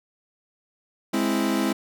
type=chord; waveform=40% pulse; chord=Ab augmented; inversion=none; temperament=equal; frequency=207.7 / 261.6 / 329.6 Hz; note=Ab3 / C4 / E4; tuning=0 / 0 / 0 cents; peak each=-25 dBFS; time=1.13-1.73 s; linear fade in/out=10 ms; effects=none